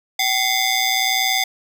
15% pulse ring-modulated tone, 1409 Hz, F6, 15 cents sharp, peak -7 dBFS, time 0.19-1.44 s, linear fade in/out 5 ms, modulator 644 Hz, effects none

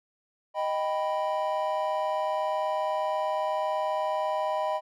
triangle chord, Eb augmented, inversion none, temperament equal, 622.3 / 784 / 987.8 Hz, Eb5 / G5 / B5, 0 / 0 / 0 cents, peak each -27 / -30 / -29 dBFS, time 0.54-4.81 s, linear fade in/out 50 ms, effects none

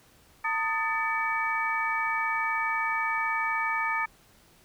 sine tone cluster, 904 / 1243 / 1769 / 2278 Hz, A5 / D#6 / A6 / C#7, +47 / -2 / +9 / +47 cents, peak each -31 dBFS, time 0.44-4.06 s, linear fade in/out 10 ms, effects pink hiss -59 dBFS RMS until 4.64 s

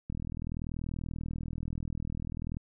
click train, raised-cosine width 5 ms, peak -24 dBFS, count 101, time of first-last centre 0.1-2.569 s, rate 40.5 Hz, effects none

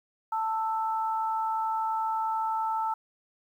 sine tone pair together, 887.1 / 1318.5 Hz, A5 / E6, +14 / 0 cents, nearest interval perfect fifth, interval 686 cents, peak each -27 / -33 dBFS, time 0.32-2.94 s, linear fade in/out 5 ms, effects 10-bit

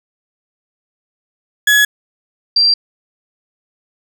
35% pulse / sine tone pair in turn, 1687 / 4719 Hz, G#6 / D8, +27 / +7 cents, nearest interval octave + tritone, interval 1780 cents, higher second, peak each -6 / -8 dBFS, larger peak first, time 1.67-1.85 / 2.56-2.74 s, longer neither, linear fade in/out 5 ms, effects none

